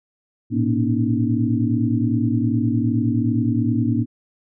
sine tone cluster, 110.4 / 120.1 / 237.9 / 280.5 / 310.3 Hz, A2 / B2 / A#3 / C#4 / D#4, +6 / -48 / +35 / +21 / -5 cents, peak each -22 / -25 / -21 / -24 / -26 dBFS, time 0.5-4.06 s, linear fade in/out 50 ms, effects none

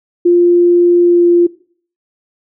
sine tone with pitch glide, 349.2 to 346.8 Hz, F4 to F4, 0 to -12 cents, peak -5 dBFS, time 0.25-1.47 s, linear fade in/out 10 ms, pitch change -12 cents, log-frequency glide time 1.03-1.26 s, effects noise-tail reverb RT60 0.5 s tail -20 dB re dry

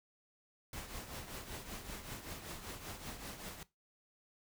pink noise with tremolo, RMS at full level -44 dBFS, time 0.73-3.63 s, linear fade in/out 2 ms, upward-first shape triangle, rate 5.2 Hz, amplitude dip 65%, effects noise-tail reverb RT60 0.2 s tail -18 dB re dry

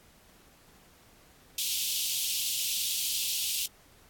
pink high-pass noise, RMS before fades -31 dBFS, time 1.58-3.66 s, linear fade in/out 2 ms, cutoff 2800 Hz, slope 48 dB/octave, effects pink hiss -59 dBFS RMS until 4.09 s + AAC 64 kbps

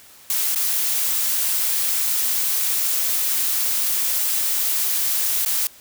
blue noise with dropouts, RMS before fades -21 dBFS, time 0.3-5.67 s, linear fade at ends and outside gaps 1 ms, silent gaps 0.548-0.558 / 5.45-5.46 s, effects white hiss -47 dBFS RMS until 5.8 s

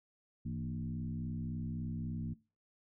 sine tone with frequency modulation, 161.5 Hz, E3, 35 cents flat, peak -36 dBFS, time 0.45-2.34 s, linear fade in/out 10 ms, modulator 63.6 Hz, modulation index 1.4, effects noise-tail reverb RT60 0.3 s tail -20 dB re dry

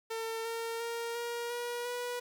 sawtooth tone with pitch steps, 451.3 / 458.4 / 465.6 / 472.9 / 480.4 / 487.9 Hz, A4 / A#4 / A#4 / A#4 / B4 / B4, +44 / -29 / -2 / +25 / -48 / -21 cents, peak -31 dBFS, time 0.1-2.2 s, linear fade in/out 10 ms, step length 350 ms, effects 10-bit

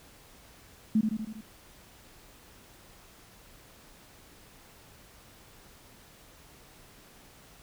sine tone with echo, 217.5 Hz, A3, 20 cents flat, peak -20 dBFS, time 0.95-1.01 s, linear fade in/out 5 ms, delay 80 ms, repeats 5, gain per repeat -4 dB, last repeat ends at 1.41 s, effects pink hiss -55 dBFS RMS until 7.62 s

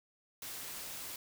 white noise, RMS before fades -44 dBFS, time 0.42-1.16 s, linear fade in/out 2 ms, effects none

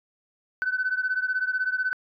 sine beating tone pair, 1505 / 1521 Hz, F#6 / F#6, +29 / +47 cents, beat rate 16 Hz, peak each -25 / -27 dBFS, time 0.62-1.93 s, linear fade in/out 0 ms, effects tanh soft clip ceiling -17 dBFS

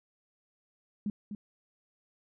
sine tone with echo, 207 Hz, G#3, 5 cents flat, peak -29 dBFS, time 1.06-1.1 s, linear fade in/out 2 ms, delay 250 ms, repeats 1, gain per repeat -7 dB, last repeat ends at 1.35 s, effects none

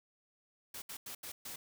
white noise bursts at uneven times, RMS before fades -45 dBFS, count 5, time 0.74-0.82 / 0.89-0.97 / 1.06-1.15 / 1.23-1.32 / 1.45-1.56 s, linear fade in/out 5 ms, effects none

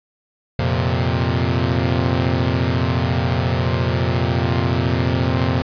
sawtooth chord, F suspended fourth, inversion none, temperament equal, 87.31 / 116.54 / 130.81 Hz, F2 / Bb2 / C3, 0 / 0 / 0 cents, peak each -17 dBFS, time 0.59-5.62 s, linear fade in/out 0 ms, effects resampled to 11025 Hz + 8-bit

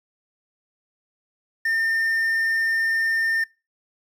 triangle tone with quantisation, 1809 Hz, A6, 48 cents sharp, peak -18 dBFS, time 1.65-3.44 s, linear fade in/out 5 ms, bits 8, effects noise-tail reverb RT60 0.3 s tail -24 dB re dry

